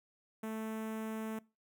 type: tone with notch filter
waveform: sawtooth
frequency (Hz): 220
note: A3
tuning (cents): 0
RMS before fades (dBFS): -40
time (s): 0.43-1.39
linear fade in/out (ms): 5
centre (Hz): 4500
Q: 0.63
effects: noise-tail reverb RT60 0.3 s tail -23 dB re dry